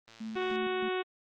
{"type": "click train", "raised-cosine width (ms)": 0.2, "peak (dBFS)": -35, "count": 55, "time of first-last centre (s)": [0.08, 0.558], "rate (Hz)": 113}
{"type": "tone with tremolo", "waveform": "sine", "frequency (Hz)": 220.7, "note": "A3", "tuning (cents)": 5, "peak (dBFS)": -36, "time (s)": [0.2, 0.89], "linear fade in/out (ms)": 10, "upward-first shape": "square", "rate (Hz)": 3.2, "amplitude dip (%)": 70}
{"type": "harmonic tone", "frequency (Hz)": 370, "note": "F#4", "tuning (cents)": 0, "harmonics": [1, 2, 3, 4, 5, 6, 7, 8, 9, 10], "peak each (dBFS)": [-31, -39, -40, -41, -45, -45, -44, -47, -48, -49], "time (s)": [0.35, 1.03], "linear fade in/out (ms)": 20}
{"effects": ["Opus 32 kbps"]}